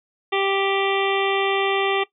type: harmonic tone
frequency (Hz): 392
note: G4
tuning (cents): 0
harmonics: 1 / 2 / 3 / 5 / 6 / 7 / 8 / 9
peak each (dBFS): -22 / -25 / -27 / -29 / -30 / -30 / -31 / -32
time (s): 0.32-2.04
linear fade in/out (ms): 10
effects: noise-tail reverb RT60 0.1 s tail -18 dB re dry